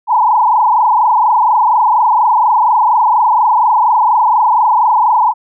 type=tone with frequency modulation; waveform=sine; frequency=922 Hz; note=A#5; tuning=19 cents flat; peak=-7 dBFS; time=0.07-5.34 s; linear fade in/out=50 ms; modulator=24.2 Hz; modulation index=3.5; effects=none